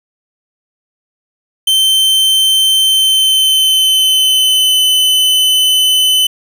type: tone with pitch glide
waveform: 45% pulse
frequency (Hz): 3100 to 3027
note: G7 to F#7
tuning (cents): -20 to +39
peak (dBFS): -8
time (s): 1.67-6.27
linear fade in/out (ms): 5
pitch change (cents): -41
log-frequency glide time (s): 2.82-4.81
effects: none